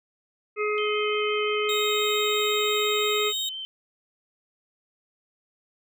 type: harmonic tone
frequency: 421.2 Hz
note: G#4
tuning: 24 cents sharp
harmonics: 1 / 3 / 5 / 6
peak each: -25 / -30 / -32 / -33 dBFS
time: 0.56-3.33 s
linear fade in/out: 50 ms
type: tone with vibrato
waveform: sine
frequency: 3090 Hz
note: G7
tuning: 26 cents flat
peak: -32 dBFS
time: 0.78-3.65 s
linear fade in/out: 0 ms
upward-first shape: square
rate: 5.8 Hz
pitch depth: 12 cents each way
type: tone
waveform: 35% pulse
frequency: 3729 Hz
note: A#7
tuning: in tune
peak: -25 dBFS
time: 1.69-3.49 s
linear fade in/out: 2 ms
effects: none